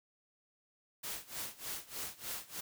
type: noise with tremolo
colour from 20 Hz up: white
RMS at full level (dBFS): -40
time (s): 1.03-2.61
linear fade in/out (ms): 10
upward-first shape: sine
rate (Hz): 3.3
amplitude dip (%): 90
effects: none